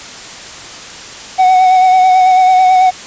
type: tone with vibrato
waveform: triangle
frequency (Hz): 744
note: F#5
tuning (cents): +9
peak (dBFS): -3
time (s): 1.38-2.91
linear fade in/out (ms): 20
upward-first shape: sine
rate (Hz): 9.1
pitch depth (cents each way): 24
effects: white hiss -29 dBFS RMS until 3.06 s + resampled to 16000 Hz